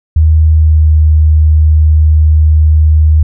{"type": "tone with pitch glide", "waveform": "sine", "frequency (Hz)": [78.5, 77.37], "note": ["D#2", "D#2"], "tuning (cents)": [16, -9], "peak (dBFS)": -3, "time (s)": [0.16, 3.23], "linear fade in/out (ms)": 5, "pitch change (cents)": -25, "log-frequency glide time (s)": [0.53, 0.9], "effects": []}